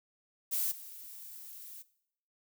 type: noise with level steps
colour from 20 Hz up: violet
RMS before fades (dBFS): -32 / -48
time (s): 0.51-1.83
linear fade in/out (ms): 20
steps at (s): 0.71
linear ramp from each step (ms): 10
effects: noise-tail reverb RT60 0.7 s tail -18 dB re dry